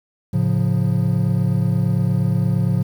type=chord; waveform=triangle; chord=A augmented; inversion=none; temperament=equal with one note detuned; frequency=110 / 138.59 / 177.05 Hz; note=A2 / C#3 / E#3; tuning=0 / 0 / +24 cents; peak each=-18 dBFS; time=0.33-2.83 s; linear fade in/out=10 ms; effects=8-bit